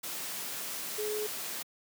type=tone in noise; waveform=sine; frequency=423.9 Hz; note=G#4; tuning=35 cents sharp; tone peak=-32 dBFS; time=0.98-1.27 s; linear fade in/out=10 ms; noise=white; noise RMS=-38 dBFS; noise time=0.03-1.63 s; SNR=+3 dB; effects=high-pass 150 Hz 12 dB/octave